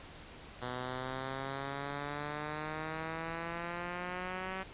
5% pulse exponential sweep, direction up, 123.47 to 190.6 Hz, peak -26 dBFS, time 0.61-4.64 s, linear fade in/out 20 ms, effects pink hiss -51 dBFS RMS until 4.73 s + resampled to 8000 Hz

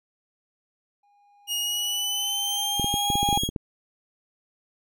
triangle tone with exponential growth, 815 Hz, G#5, 33 cents flat, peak -19 dBFS, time 1.03-3.38 s, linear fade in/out 5 ms, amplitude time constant 510 ms
sawtooth tone with pitch glide, 2869 to 3296 Hz, F7 to G#7, +46 to -14 cents, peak -22 dBFS, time 1.47-3.5 s, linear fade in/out 50 ms, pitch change +240 cents, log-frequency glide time 1.61-3.07 s
clicks, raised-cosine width 3 ms, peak -15 dBFS, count 12, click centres 2.797 / 2.844 / 2.941 / 3.102 / 3.155 / 3.23 / 3.289 / 3.328 / 3.375 / 3.435 / 3.49 / 3.562 s
effects none

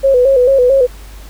sine tone with vibrato, 519 Hz, C5, 14 cents flat, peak -6 dBFS, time 0.03-0.87 s, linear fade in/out 20 ms, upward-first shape square, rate 4.5 Hz, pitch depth 79 cents each way, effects added 50 Hz sine -31 dBFS peak until 1.29 s + pink hiss -40 dBFS RMS until 1.29 s

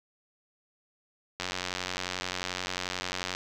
click train, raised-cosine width 0.2 ms, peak -14 dBFS, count 179, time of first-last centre 1.4-3.35 s, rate 91.3 Hz, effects none

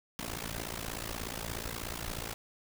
pink noise with amplitude modulation, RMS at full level -35 dBFS, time 0.19-2.34 s, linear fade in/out 0 ms, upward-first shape sine, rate 56.7 Hz, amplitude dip 90%, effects none

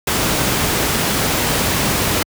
pink noise, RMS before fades -17 dBFS, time 0.07-2.23 s, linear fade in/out 5 ms, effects high-pass 60 Hz 12 dB/octave

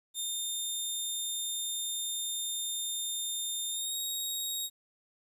15% pulse tone with pitch glide, 3630 to 3765 Hz, A#7 to A#7, -47 to +16 cents, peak -26 dBFS, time 0.14-4.7 s, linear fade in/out 50 ms, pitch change +63 cents, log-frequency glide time 3.7-3.97 s, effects resampled to 32000 Hz + 11-bit

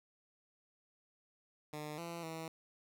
10% pulse tone with pitch steps, 150.8 / 169.3 / 161.9 Hz, D3 / E3 / E3, +46 / +46 / -31 cents, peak -34 dBFS, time 1.73-2.48 s, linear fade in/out 2 ms, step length 250 ms, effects none

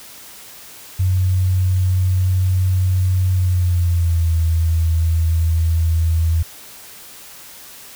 sine tone with pitch glide, 92.5 to 81.93 Hz, F#2 to E2, 0 to -10 cents, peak -13 dBFS, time 0.99-6.43 s, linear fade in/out 10 ms, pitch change -210 cents, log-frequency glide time 3.34-4.33 s, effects white hiss -39 dBFS RMS until 7.95 s

